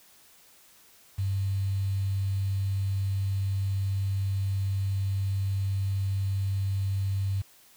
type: tone with quantisation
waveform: sine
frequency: 97.6 Hz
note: G2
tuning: 7 cents flat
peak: -25 dBFS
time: 1.18-7.42 s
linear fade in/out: 10 ms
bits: 8
effects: white hiss -57 dBFS RMS until 7.76 s